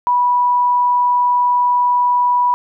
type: tone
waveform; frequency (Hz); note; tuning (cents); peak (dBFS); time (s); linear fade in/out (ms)
sine; 980; B5; -14; -11; 0.07-2.54; 0
effects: none